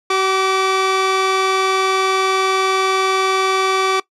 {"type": "tone pair together", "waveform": "sawtooth", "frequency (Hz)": [380, 1160], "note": ["F#4", "D6"], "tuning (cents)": [46, -22], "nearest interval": "octave + perfect fifth", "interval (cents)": 1932, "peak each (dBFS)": -13, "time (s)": [0.1, 4], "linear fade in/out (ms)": 5, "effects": ["noise-tail reverb RT60 0.1 s tail -20 dB re dry", "low-pass 6000 Hz 12 dB/octave"]}